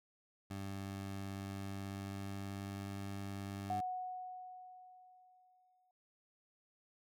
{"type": "tone with pitch glide", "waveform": "20% pulse", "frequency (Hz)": [98, 98.91], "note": ["G2", "G2"], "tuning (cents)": [0, 16], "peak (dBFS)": -37, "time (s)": [0.5, 3.81], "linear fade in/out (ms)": 10, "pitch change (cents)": 16, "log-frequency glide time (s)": [1.38, 2.89]}
{"type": "tone with exponential decay", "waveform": "sine", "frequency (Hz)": 736, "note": "F#5", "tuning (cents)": -9, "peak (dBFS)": -34, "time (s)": [3.7, 5.91], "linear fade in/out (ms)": 2, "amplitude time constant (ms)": 480}
{"effects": []}